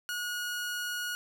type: tone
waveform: sawtooth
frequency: 1449 Hz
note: F#6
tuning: 37 cents flat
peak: -29 dBFS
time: 0.09-1.15 s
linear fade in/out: 0 ms
effects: none